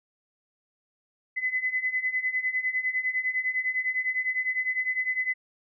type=beating tone pair; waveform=sine; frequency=2014 / 2023.9 Hz; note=B6 / B6; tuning=+33 / +42 cents; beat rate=9.9 Hz; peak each=-30 / -27 dBFS; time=1.36-5.34 s; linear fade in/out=20 ms; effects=none